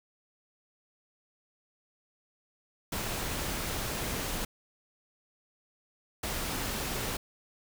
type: noise bursts at uneven times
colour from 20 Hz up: pink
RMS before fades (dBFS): -34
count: 2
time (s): 2.92-4.45 / 6.23-7.17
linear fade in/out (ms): 5
effects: none